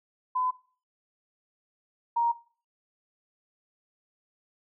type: tone pair in turn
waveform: sine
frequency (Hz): 1011 / 938.1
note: B5 / A#5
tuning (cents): +40 / +11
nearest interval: minor second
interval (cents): 129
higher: first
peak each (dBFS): -25 / -22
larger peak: second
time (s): 0.35-0.51 / 2.16-2.32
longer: neither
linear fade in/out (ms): 10
effects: noise-tail reverb RT60 0.4 s tail -17 dB re dry